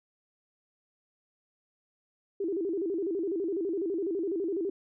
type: tone with vibrato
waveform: sine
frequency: 362.4 Hz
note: F#4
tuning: 36 cents flat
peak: -28 dBFS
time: 2.4-4.7 s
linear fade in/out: 5 ms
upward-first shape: square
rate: 12 Hz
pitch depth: 160 cents each way
effects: none